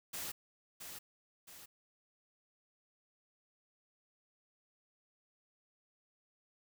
white noise with echo, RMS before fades -42 dBFS, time 0.13-0.32 s, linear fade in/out 10 ms, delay 670 ms, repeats 2, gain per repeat -6 dB, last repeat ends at 1.66 s, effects none

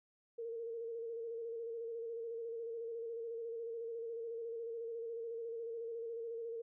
sine tone with vibrato, 460.6 Hz, A#4, 21 cents flat, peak -40 dBFS, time 0.38-6.62 s, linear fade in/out 10 ms, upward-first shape square, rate 14 Hz, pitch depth 30 cents each way, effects none

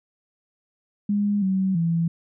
sine tone with pitch steps, 204.7 / 190.2 / 167 Hz, G#3 / F#3 / E3, -25 / +48 / +23 cents, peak -19 dBFS, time 1.09-2.08 s, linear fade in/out 5 ms, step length 330 ms, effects none

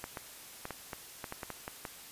clicks, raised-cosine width 0.5 ms, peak -23 dBFS, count 11, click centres 0.041 / 0.172 / 0.654 / 0.707 / 0.932 / 1.242 / 1.324 / 1.432 / 1.503 / 1.679 / 1.852 s, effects white hiss -50 dBFS RMS until 2.11 s + resampled to 32000 Hz

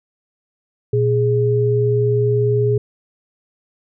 sine tone pair together, 119.4 / 415.3 Hz, A#2 / G#4, +42 / 0 cents, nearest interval octave + minor seventh, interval 2158 cents, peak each -16 dBFS, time 0.93-2.78 s, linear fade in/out 5 ms, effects none

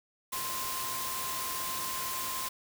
sine tone in noise, 1046.5 Hz, C6, in tune, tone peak -38 dBFS, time 0.32-2.49 s, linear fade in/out 10 ms, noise white, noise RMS -36 dBFS, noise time 0.32-2.49 s, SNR -5 dB, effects none

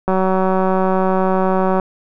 click train, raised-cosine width 1 ms, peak -4 dBFS, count 324, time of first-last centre 0.08-1.798 s, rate 188 Hz, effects none

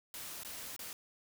white noise with dropouts, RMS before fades -45 dBFS, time 0.14-0.93 s, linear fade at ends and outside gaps 1 ms, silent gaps 0.434-0.448 / 0.764-0.792 s, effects none

